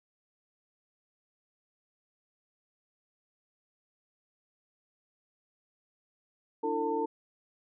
sine tone cluster, 294.9 / 333.1 / 450 / 897 Hz, D4 / E4 / A4 / A5, +7 / +18 / +39 / +33 cents, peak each -36 / -36 / -31 / -33 dBFS, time 6.63-7.06 s, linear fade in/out 10 ms, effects none

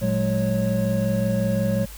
triangle tone cluster, 116.1 / 183.7 / 209.2 / 551 Hz, A#2 / F#3 / G#3 / C#5, -7 / -12 / +13 / -11 cents, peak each -23 dBFS, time 0.01-1.86 s, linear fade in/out 20 ms, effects added 50 Hz sine -38 dBFS peak until 1.97 s + white hiss -43 dBFS RMS until 1.97 s

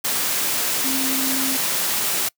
sine tone in noise, 265.4 Hz, C4, 25 cents sharp, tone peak -25 dBFS, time 0.84-1.57 s, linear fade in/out 10 ms, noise white, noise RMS -22 dBFS, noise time 0.04-2.29 s, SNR -6 dB, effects noise-tail reverb RT60 0.1 s tail -25 dB re dry + high-pass 150 Hz 12 dB/octave

